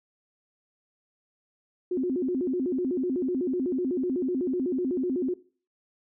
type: tone with vibrato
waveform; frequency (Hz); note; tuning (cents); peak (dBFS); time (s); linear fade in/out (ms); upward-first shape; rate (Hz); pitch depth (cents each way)
sine; 306.8; D#4; -24; -24; 1.91-5.34; 5; square; 8; 280
effects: noise-tail reverb RT60 0.4 s tail -19 dB re dry